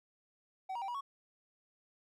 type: tone with pitch steps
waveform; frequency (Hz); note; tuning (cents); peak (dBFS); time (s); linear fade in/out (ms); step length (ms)
triangle; 759 / 948 / 780 / 965 / 1112; F#5 / A#5 / G5 / B5 / C#6; +44 / +29 / -9 / -40 / +5; -35; 0.69-1.01; 10; 64
effects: none